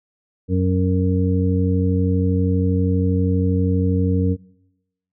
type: harmonic tone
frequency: 92.5 Hz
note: F#2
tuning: in tune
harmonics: 1 / 2 / 3 / 5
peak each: -18 / -21 / -23 / -25 dBFS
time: 0.48-4.37 s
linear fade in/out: 50 ms
effects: noise-tail reverb RT60 0.9 s tail -23 dB re dry